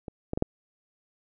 clicks, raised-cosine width 2 ms, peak -23 / -16 / -15 / -9 dBFS, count 4, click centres 0.082 / 0.334 / 0.375 / 0.424 s, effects none

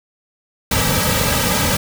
pink noise with comb filter, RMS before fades -17 dBFS, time 0.71-1.77 s, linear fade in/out 5 ms, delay 2.8 ms, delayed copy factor -1, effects none

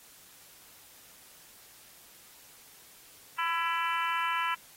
harmonic tone with a mistuned harmonic, 334.3 Hz, E4, 24 cents sharp, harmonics 3 / 4 / 5 / 6 / 7 / 8 / 9, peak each -31 / -33 / -36 / -40 / -38 / -40 / -40 dBFS, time 3.38-4.55 s, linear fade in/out 10 ms, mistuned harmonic 6, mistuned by -22 cents, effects white hiss -55 dBFS RMS until 4.76 s + AAC 48 kbps

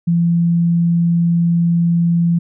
sine tone, 170 Hz, F3, 46 cents flat, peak -11 dBFS, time 0.07-2.39 s, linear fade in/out 10 ms, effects none

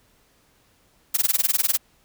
blue noise with tremolo, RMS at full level -18 dBFS, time 1.14-1.78 s, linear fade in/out 10 ms, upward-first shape sine, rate 20 Hz, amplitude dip 100%, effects pink hiss -61 dBFS RMS until 2.04 s

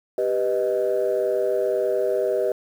sine chord, G augmented, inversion none, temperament equal, 392 / 493.9 / 622.3 Hz, G4 / B4 / D#5, 0 / 0 / 0 cents, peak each -23 dBFS, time 0.18-2.52 s, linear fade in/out 2 ms, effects tanh soft clip ceiling -13 dBFS + 8-bit

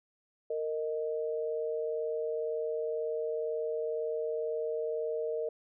sine tone pair together, 461 / 622.3 Hz, A#4 / D#5, -19 / 0 cents, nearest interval perfect fourth, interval 519 cents, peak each -32 / -36 dBFS, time 0.5-5.49 s, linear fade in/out 5 ms, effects none

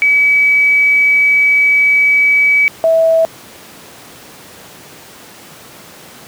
sine tone pair in turn, 2283 / 652.2 Hz, D7 / E5, -50 / -19 cents, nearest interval octave + minor seventh, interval 2169 cents, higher first, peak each -7 dBFS, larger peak neither, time 0.02-2.68 / 2.84-3.25 s, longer first, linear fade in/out 0 ms, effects pink hiss -36 dBFS RMS until 6.27 s + high-pass 150 Hz 12 dB/octave

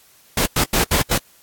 pink noise bursts at uneven times, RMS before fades -17 dBFS, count 5, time 0.37-0.46 / 0.56-0.64 / 0.73-0.84 / 0.91-1.02 / 1.11-1.18 s, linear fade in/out 5 ms, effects white hiss -52 dBFS RMS until 1.42 s + AAC 64 kbps

